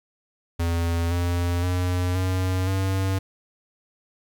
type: tone with pitch steps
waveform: square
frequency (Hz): 84.5 / 87.18 / 89.94 / 92.79 / 95.73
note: E2 / F2 / F#2 / F#2 / G2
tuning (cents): +43 / -3 / -49 / +5 / -41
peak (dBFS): -22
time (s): 0.59-3.19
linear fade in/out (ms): 10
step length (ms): 520
effects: 10-bit